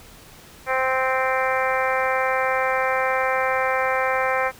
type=harmonic tone; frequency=261 Hz; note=C4; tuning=4 cents flat; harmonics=2 / 3 / 4 / 5 / 6 / 7 / 8 / 9; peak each=-24 / -26 / -27 / -28 / -29 / -29 / -30 / -31 dBFS; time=0.66-4.52 s; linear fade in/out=50 ms; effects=pink hiss -46 dBFS RMS until 4.59 s